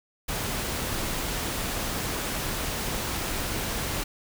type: noise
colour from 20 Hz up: pink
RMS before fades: -30 dBFS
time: 0.28-4.04 s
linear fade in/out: 10 ms
effects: none